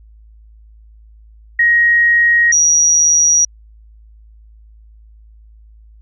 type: tone pair in turn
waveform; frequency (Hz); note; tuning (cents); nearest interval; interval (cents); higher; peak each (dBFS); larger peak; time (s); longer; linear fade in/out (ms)
sine; 1884 / 5771; A#6 / F#8; +18 / -44; octave + perfect fifth; 1938; second; -8; neither; 1.59-2.52 / 2.52-3.45; neither; 5
effects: added 54 Hz sine -40 dBFS peak until 6.01 s